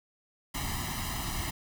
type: noise with comb filter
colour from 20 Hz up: pink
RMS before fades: -34 dBFS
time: 0.54-1.51 s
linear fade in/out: 10 ms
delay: 1 ms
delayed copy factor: +0.85
effects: none